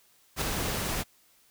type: noise with ADSR envelope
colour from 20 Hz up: pink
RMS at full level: -27 dBFS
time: 0.36-1.04 s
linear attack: 56 ms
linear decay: 3 ms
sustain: -4 dB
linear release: 31 ms
effects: white hiss -63 dBFS RMS until 1.5 s